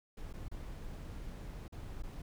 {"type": "noise with dropouts", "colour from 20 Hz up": "brown", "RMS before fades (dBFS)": -44, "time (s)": [0.17, 2.22], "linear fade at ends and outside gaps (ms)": 5, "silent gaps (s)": [[0.329, 0.337], [0.484, 0.514], [1.681, 1.723], [2.024, 2.034]], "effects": []}